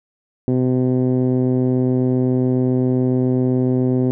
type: tone with low-pass filter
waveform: 10% pulse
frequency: 127.3 Hz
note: C3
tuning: 47 cents flat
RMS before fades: -17 dBFS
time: 0.48-4.11 s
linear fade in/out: 0 ms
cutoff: 310 Hz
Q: 1.3
effects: none